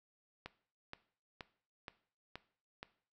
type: click train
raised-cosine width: 0.3 ms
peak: -28 dBFS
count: 6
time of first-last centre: 0.46-2.83 s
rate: 2.11 Hz
effects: noise-tail reverb RT60 0.5 s tail -17 dB re dry